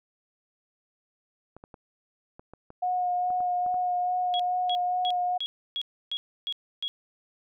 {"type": "clicks", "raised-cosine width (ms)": 1, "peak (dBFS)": -31, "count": 10, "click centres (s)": [1.566, 1.639, 1.742, 2.395, 2.536, 2.704, 3.304, 3.405, 3.663, 3.743]}
{"type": "tone with vibrato", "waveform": "sine", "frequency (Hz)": 722, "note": "F#5", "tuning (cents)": -43, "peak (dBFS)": -24, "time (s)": [2.82, 5.38], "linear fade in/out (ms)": 10, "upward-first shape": "sine", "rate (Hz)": 2.4, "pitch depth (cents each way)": 15}
{"type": "tone bursts", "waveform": "sine", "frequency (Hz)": 3322, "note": "G#7", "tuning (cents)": 0, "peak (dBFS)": -28, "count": 8, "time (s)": [4.34, 6.88], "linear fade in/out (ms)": 0, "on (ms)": 55, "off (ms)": 300}
{"effects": []}